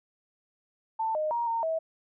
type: tone with pitch steps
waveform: sine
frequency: 890 / 616 / 942 / 917 / 646 Hz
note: A5 / D#5 / A#5 / A#5 / E5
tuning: +20 / -17 / +18 / -29 / -35 cents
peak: -26 dBFS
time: 0.99-1.79 s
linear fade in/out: 10 ms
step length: 160 ms
effects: none